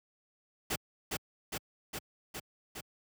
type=noise with echo; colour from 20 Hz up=pink; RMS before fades=-32 dBFS; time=0.7-0.76 s; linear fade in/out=10 ms; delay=410 ms; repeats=5; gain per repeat=-2 dB; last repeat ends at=2.81 s; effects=high-pass 80 Hz 12 dB/octave